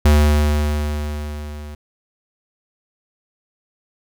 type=tone with level ramp; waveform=square; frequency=74.5 Hz; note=D2; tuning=25 cents sharp; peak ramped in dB=-9 to -32 dBFS; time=0.05-1.75 s; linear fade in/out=5 ms; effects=none